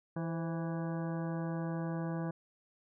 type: harmonic tone with a mistuned harmonic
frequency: 164.81 Hz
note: E3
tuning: in tune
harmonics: 1 / 2 / 3 / 4 / 5 / 6 / 7 / 9 / 10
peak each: -35 / -41 / -45 / -47 / -49 / -51 / -52 / -54 / -55 dBFS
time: 0.16-2.31 s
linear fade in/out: 5 ms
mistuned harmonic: 3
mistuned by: +68 cents
effects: none